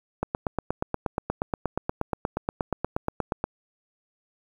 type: click train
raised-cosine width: 1 ms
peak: -11 dBFS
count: 28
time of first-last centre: 0.23-3.44 s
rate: 8.41 Hz
effects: 8-bit